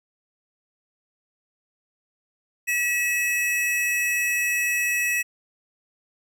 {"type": "tone pair together", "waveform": "square", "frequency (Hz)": [1935, 2583], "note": ["B6", "E7"], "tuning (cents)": [-36, -36], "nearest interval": "perfect fourth", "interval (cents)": 500, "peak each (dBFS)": [-26, -24], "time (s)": [2.67, 5.23], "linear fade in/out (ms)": 20, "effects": []}